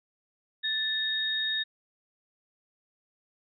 sine tone pair together, 1760 / 3729 Hz, A6 / A#7, 0 / 0 cents, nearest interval octave + minor second, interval 1300 cents, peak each -32 / -28 dBFS, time 0.63-1.64 s, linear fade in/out 20 ms, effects none

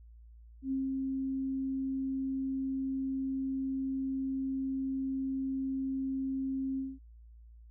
sine tone with ADSR envelope, 267 Hz, C4, 35 cents sharp, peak -29 dBFS, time 0.62-6.99 s, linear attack 94 ms, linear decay 180 ms, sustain -2 dB, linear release 210 ms, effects added 57 Hz sine -51 dBFS peak until 7.7 s

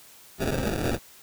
white noise with sample-and-hold, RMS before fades -27 dBFS, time 0.38-0.99 s, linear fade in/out 50 ms, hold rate 1050 Hz, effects white hiss -51 dBFS RMS until 1.22 s

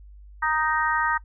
harmonic tone, 311.1 Hz, D#4, in tune, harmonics 3 / 4 / 5 / 6, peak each -25 / -26 / -27 / -28 dBFS, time 0.42-1.18 s, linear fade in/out 10 ms, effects noise-tail reverb RT60 0.1 s tail -21 dB re dry + added 50 Hz sine -43 dBFS peak until 1.24 s

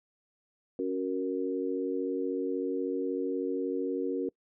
sine chord, F# major, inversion second, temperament equal, 277.2 / 370 / 466.2 Hz, C#4 / F#4 / A#4, 0 / 0 / 0 cents, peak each -33 dBFS, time 0.79-4.29 s, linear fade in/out 2 ms, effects noise-tail reverb RT60 0.1 s tail -25 dB re dry

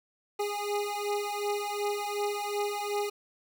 25% pulse beating tone pair, 410 / 412.7 Hz, G#4 / G#4, -22 / -11 cents, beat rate 2.7 Hz, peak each -29 dBFS, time 0.39-3.1 s, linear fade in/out 10 ms, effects none

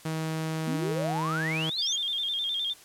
sawtooth tone, 159.2 Hz, D#3, 40 cents sharp, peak -25 dBFS, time 0.05-1.7 s, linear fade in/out 5 ms
sine exponential sweep, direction up, 230 to 6910 Hz, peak -29 dBFS, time 0.67-1.96 s, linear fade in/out 5 ms
sine tone with vibrato, 3400 Hz, G#7, 40 cents sharp, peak -27 dBFS, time 1.77-2.74 s, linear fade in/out 20 ms, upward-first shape square, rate 9.7 Hz, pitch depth 81 cents each way
effects white hiss -52 dBFS RMS until 2.84 s + low-pass 12000 Hz 12 dB/octave

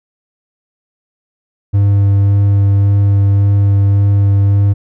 triangle tone with vibrato, 100 Hz, G2, 35 cents sharp, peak -5 dBFS, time 1.73-4.74 s, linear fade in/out 20 ms, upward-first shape sine, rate 1.8 Hz, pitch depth 10 cents each way, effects none

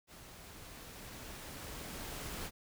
pink noise with level ramp, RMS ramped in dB -54 to -42 dBFS, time 0.07-2.51 s, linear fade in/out 50 ms, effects none

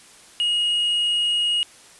triangle tone, 2879 Hz, F#7, 48 cents flat, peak -17 dBFS, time 0.4-1.63 s, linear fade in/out 0 ms, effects white hiss -48 dBFS RMS until 1.99 s + resampled to 24000 Hz

